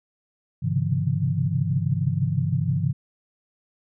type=tone cluster; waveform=sine; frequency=101.3 / 130.2 / 136.4 / 149.4 / 169.3 Hz; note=G#2 / C3 / C#3 / D3 / E3; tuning=-43 / -8 / -28 / +30 / +46 cents; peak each=-27 dBFS; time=0.62-2.93 s; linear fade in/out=20 ms; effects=none